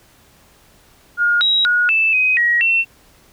sine tone with pitch steps, 1424 / 3841 / 1449 / 2638 / 2516 / 1901 / 2702 Hz, F6 / B7 / F#6 / E7 / D#7 / A#6 / E7, +33 / -49 / -37 / +1 / +19 / +33 / +42 cents, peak -12 dBFS, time 1.17-2.85 s, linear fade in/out 50 ms, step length 240 ms, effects pink hiss -51 dBFS RMS until 3.32 s

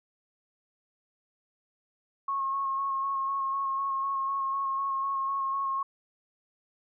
sine tone with vibrato, 1089 Hz, C#6, 31 cents flat, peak -27 dBFS, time 2.28-5.83 s, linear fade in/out 5 ms, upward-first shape square, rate 4 Hz, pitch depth 16 cents each way, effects none

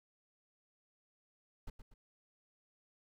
brown noise with echo, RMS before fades -43 dBFS, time 1.67-1.7 s, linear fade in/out 5 ms, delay 120 ms, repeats 2, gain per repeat -8 dB, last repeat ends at 1.94 s, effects none

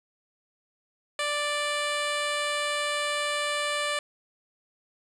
10% pulse tone, 587.3 Hz, D5, in tune, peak -18 dBFS, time 1.19-3.99 s, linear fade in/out 2 ms, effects resampled to 22050 Hz + 9-bit

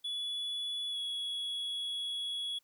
triangle tone with pitch glide, 3414 to 3359 Hz, G#7 to G#7, +47 to +19 cents, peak -33 dBFS, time 0.04-2.59 s, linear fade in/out 10 ms, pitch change -28 cents, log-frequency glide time 0.9-0.97 s, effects white hiss -74 dBFS RMS until 2.63 s

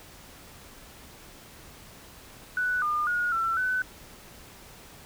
sine tone with pitch steps, 1484 / 1209 / 1442 / 1344 / 1507 Hz, F#6 / D6 / F#6 / E6 / F#6, +5 / +50 / -45 / +33 / +31 cents, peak -24 dBFS, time 2.57-3.82 s, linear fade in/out 2 ms, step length 250 ms, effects pink hiss -49 dBFS RMS until 5.05 s

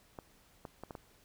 clicks, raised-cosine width 1 ms, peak -29 dBFS, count 5, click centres 0.188 / 0.652 / 0.836 / 0.908 / 0.952 s, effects pink hiss -65 dBFS RMS until 1.24 s

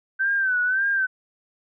sine tone with vibrato, 1537 Hz, G6, 35 cents flat, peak -19 dBFS, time 0.19-1.07 s, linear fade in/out 20 ms, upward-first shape sine, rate 1.8 Hz, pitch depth 84 cents each way, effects none

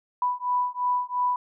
sine beating tone pair, 987.8 / 990.7 Hz, B5 / B5, 0 / +5 cents, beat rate 2.9 Hz, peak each -26 dBFS, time 0.22-1.36 s, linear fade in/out 2 ms, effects none

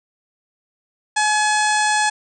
harmonic tone, 849 Hz, G#5, 38 cents sharp, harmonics 1 / 2 / 3 / 4 / 5 / 6 / 7 / 8 / 9 / 10, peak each -18 / -20 / -28 / -29 / -30 / -32 / -31 / -32 / -31 / -28 dBFS, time 1.16-2.1 s, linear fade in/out 10 ms, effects none

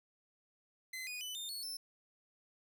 sawtooth tone with pitch steps, 2046 / 2476 / 2996 / 3625 / 4386 / 5307 Hz, C7 / D#7 / F#7 / A#7 / C#8 / E8, -39 / -9 / +21 / -49 / -19 / +11 cents, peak -38 dBFS, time 0.93-1.77 s, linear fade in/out 5 ms, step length 140 ms, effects none

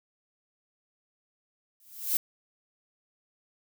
violet noise with exponential growth, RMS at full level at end -23 dBFS, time 1.8-2.17 s, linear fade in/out 1 ms, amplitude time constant 80 ms, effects none

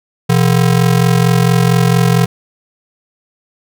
square ring-modulated tone, 146.5 Hz, D3, 4 cents flat, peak -6 dBFS, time 0.29-2.26 s, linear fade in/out 10 ms, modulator 22.2 Hz, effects none

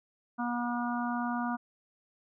harmonic tone, 240.6 Hz, B3, 45 cents flat, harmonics 1 / 3 / 4 / 5 / 6, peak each -32 / -37 / -38 / -39 / -40 dBFS, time 0.38-1.57 s, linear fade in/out 20 ms, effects none

